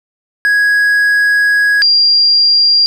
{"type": "tone pair in turn", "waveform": ["triangle", "sine"], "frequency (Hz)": [1661.2, 4775], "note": ["G#6", "D8"], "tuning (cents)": [0, 28], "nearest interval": "octave + tritone", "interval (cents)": 1828, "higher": "second", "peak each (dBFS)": -6, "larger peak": "neither", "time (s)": [[0.45, 1.82], [1.82, 2.86]], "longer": "first", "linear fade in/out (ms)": 0, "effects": []}